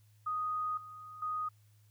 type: tone with level steps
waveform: sine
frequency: 1244.5 Hz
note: D#6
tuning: in tune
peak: -32 / -46 / -33 dBFS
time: 0.26-1.49 s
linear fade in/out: 10 ms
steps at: 0.77 / 1.22 s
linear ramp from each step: 5 ms
effects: added 105 Hz sine -61 dBFS peak until 1.9 s + white hiss -73 dBFS RMS until 1.9 s